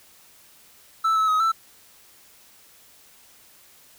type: tone with pitch steps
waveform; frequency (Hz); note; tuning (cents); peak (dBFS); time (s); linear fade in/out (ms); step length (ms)
triangle; 1318 / 1299 / 1265 / 1329; E6 / E6 / D#6 / E6; -1 / -26 / +28 / +14; -16; 1.04-1.52; 10; 120
effects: white hiss -53 dBFS RMS until 3.98 s